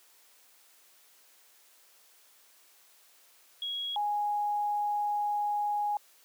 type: tone pair in turn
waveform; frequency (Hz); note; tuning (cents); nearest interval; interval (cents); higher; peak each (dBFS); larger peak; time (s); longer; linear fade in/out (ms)
sine; 3314 / 828.5; G#7 / G#5; -4 / -4; 2 octaves; 2400; first; -32 / -27; second; 3.62-3.96 / 3.96-5.97; second; 2
effects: white hiss -61 dBFS RMS until 6.24 s + high-pass 400 Hz 12 dB/octave